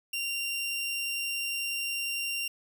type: tone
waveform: sawtooth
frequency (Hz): 2771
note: F7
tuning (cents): -14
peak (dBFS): -27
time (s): 0.13-2.48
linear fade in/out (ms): 5
effects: 11-bit